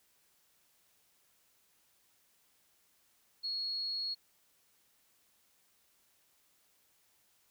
sine tone, 4322 Hz, C#8, 45 cents flat, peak -34 dBFS, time 3.43-4.15 s, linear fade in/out 20 ms, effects white hiss -71 dBFS RMS until 7.5 s

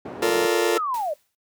white band-pass noise, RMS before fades -35 dBFS, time 0.05-0.46 s, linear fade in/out 5 ms, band 170 to 520 Hz, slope 12 dB/octave
40% pulse chord, Bb major seventh, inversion second, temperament just, 349.6 / 437 / 466.2 / 582.7 Hz, F4 / A4 / Bb4 / D5, +2 / -12 / 0 / -14 cents, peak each -22 / -22 / -23 / -28 dBFS, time 0.22-0.78 s, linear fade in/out 5 ms
sine linear sweep, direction down, 1366 to 561 Hz, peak -23 dBFS, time 0.76-1.14 s, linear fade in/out 10 ms
white noise with exponential decay, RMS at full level -38 dBFS, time 0.94-1.35 s, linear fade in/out 2 ms, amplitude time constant 87 ms
effects noise-tail reverb RT60 0.1 s tail -19 dB re dry

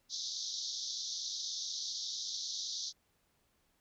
white band-pass noise, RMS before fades -40 dBFS, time 0.09-2.93 s, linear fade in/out 50 ms, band 3500 to 6300 Hz, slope 96 dB/octave, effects pink hiss -75 dBFS RMS until 3.8 s

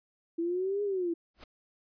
sine exponential two-way sweep, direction up then down, 329.6 to 415.3 to 329.6 Hz, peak -28 dBFS, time 0.38-1.14 s, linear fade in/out 10 ms, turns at 0.83 s
pink noise with exponential growth, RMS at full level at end -42 dBFS, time 1.34-1.44 s, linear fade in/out 5 ms, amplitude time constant 21 ms
effects resampled to 11025 Hz

